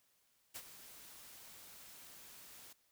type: noise with ADSR envelope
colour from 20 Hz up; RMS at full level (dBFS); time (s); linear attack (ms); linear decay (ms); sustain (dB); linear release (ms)
white; -45; 0.54-2.73; 19; 60; -11; 7
effects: white hiss -75 dBFS RMS until 2.91 s